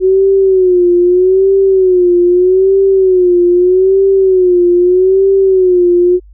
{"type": "tone with vibrato", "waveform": "sine", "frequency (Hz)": 370, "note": "F#4", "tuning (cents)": 0, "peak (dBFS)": -5, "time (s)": [0, 6.2], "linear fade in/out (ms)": 50, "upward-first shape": "sine", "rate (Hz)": 0.8, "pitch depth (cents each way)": 90, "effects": ["added 50 Hz sine -35 dBFS peak until 6.33 s"]}